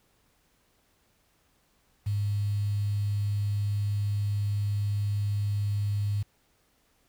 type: tone with quantisation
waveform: sine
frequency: 102.4 Hz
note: G#2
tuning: 24 cents flat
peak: -25 dBFS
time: 2.06-6.23 s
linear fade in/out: 10 ms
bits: 8
effects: pink hiss -68 dBFS RMS until 7.08 s